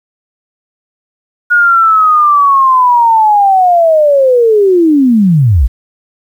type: linear sweep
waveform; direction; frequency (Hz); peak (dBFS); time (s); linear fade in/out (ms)
sine; down; 1448 to 48.78; -4; 1.5-5.68; 20
effects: 7-bit